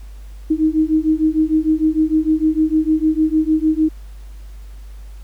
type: beating tone pair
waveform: sine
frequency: 310 / 316.6 Hz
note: D#4 / D#4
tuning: -6 / +30 cents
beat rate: 6.6 Hz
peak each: -16 dBFS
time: 0.5-3.89 s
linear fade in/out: 10 ms
effects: added 50 Hz sine -32 dBFS peak until 5.23 s + pink hiss -52 dBFS RMS until 5.23 s